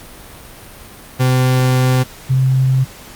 40% pulse / sine tone pair in turn, 128.2 / 131.35 Hz, C3 / C3, -35 / +7 cents, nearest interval unison, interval 42 cents, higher second, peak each -10 dBFS, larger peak neither, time 1.19-2.04 / 2.29-2.85 s, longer first, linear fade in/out 20 ms, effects pink hiss -37 dBFS RMS until 3.15 s + Opus 48 kbps

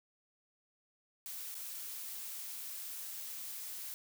blue noise with dropouts, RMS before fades -44 dBFS, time 1.26-3.94 s, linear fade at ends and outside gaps 0 ms, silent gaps 1.544-1.552 s, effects none

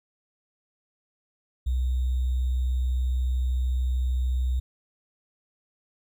sine tone with sample-and-hold, 63.2 Hz, B1, 41 cents sharp, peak -22 dBFS, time 1.66-4.6 s, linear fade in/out 10 ms, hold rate 3675 Hz, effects none

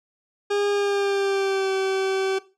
40% pulse tone with pitch glide, 407 to 384.2 Hz, G#4 to G4, -35 to -35 cents, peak -20 dBFS, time 0.5-2.39 s, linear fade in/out 10 ms, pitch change -100 cents, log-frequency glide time 0.7-1.72 s, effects noise-tail reverb RT60 0.3 s tail -17 dB re dry + low-pass 6000 Hz 12 dB/octave

